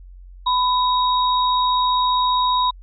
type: tone pair together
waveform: sine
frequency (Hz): 1000 / 3775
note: B5 / A#7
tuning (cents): +21 / +21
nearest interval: octave + major seventh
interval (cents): 2300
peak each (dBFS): -16 / -23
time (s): 0.46-2.71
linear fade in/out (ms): 10
effects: added 45 Hz sine -38 dBFS peak until 2.82 s